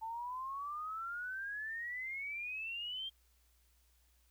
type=exponential sweep; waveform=sine; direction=up; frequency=880 to 3204 Hz; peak=-39 dBFS; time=0.01-3.1 s; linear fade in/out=20 ms; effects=added 60 Hz sine -69 dBFS peak until 4.3 s + white hiss -74 dBFS RMS until 4.3 s